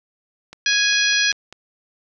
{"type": "click train", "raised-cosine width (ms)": 0.2, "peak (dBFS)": -20, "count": 6, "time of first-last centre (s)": [0.53, 1.526], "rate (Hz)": 5.02}
{"type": "harmonic tone", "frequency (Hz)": 830.6, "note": "G#5", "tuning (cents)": 0, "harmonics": [2, 3, 4, 5, 6, 7], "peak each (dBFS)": [-20, -22, -23, -24, -25, -25], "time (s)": [0.66, 1.32], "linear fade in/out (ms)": 2}
{"effects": []}